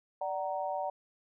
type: chord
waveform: sine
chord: D augmented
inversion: none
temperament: equal with one note detuned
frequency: 587.3 / 753.4 / 932.3 Hz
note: D5 / F#5 / A#5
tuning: 0 / +31 / 0 cents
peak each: -36 / -35 / -38 dBFS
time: 0.21-0.9 s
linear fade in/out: 5 ms
effects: none